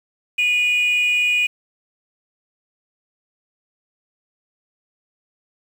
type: tone pair together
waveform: sine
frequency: 2461 / 2901 Hz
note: D#7 / F#7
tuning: -20 / -35 cents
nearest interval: minor third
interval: 285 cents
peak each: -14 / -23 dBFS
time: 0.38-1.47 s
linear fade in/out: 10 ms
effects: tanh soft clip ceiling -12 dBFS + 7-bit